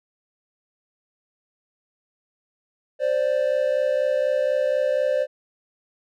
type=tone pair together; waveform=triangle; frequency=523.2 / 587.3 Hz; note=C5 / D5; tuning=0 / 0 cents; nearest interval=major second; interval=200 cents; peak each=-20 dBFS; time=2.99-5.27 s; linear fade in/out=50 ms; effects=none